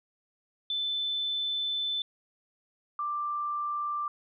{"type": "tone pair in turn", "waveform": "sine", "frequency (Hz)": [3520, 1180.4], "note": ["A7", "D6"], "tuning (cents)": [0, 8], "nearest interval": "octave + perfect fifth", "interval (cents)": 1892, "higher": "first", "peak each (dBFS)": [-28, -29], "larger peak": "first", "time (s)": [[0.7, 2.02], [2.99, 4.08]], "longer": "first", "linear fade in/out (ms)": 2, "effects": []}